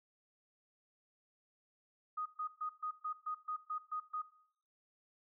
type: tone bursts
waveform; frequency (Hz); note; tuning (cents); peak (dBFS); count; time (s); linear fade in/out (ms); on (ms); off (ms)
sine; 1244.5; D#6; 0; -36; 10; 2.17-4.22; 10; 88; 130
effects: noise-tail reverb RT60 0.7 s tail -19 dB re dry